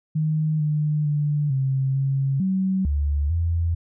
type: tone with pitch steps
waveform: sine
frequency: 155.3 / 150.9 / 147.6 / 134 / 136.2 / 189.6 / 72.4 / 84.1 Hz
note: D#3 / D3 / D3 / C3 / C#3 / F#3 / D2 / E2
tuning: -3 / +47 / +9 / +42 / -30 / +43 / -24 / +35 cents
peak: -19 dBFS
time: 0.15-3.75 s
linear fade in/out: 10 ms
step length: 450 ms
effects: none